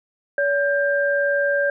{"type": "tone pair together", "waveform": "sine", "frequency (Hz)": [569, 1590.4], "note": ["C#5", "G6"], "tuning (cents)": [45, 25], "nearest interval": "octave + tritone", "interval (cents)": 1780, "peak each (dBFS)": [-19, -21], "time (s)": [0.38, 1.7], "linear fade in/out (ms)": 2, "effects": []}